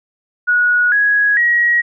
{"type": "tone with pitch steps", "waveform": "sine", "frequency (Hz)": [1458, 1665.2, 1901.7], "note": ["F#6", "G#6", "A#6"], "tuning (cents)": [-26, 4, 34], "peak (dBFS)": -10, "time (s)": [0.47, 1.82], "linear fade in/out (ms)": 20, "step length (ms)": 450, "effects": []}